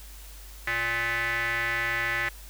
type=tone with band-pass filter; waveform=square; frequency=116.54 Hz; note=A#2; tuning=in tune; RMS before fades=-28 dBFS; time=0.67-2.29 s; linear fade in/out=5 ms; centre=1900 Hz; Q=5.3; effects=added 50 Hz sine -43 dBFS peak until 2.49 s + white hiss -49 dBFS RMS until 2.49 s